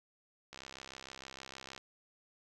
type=click train; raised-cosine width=0.2 ms; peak=-29 dBFS; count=84; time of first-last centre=0.53-1.778 s; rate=66.5 Hz; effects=none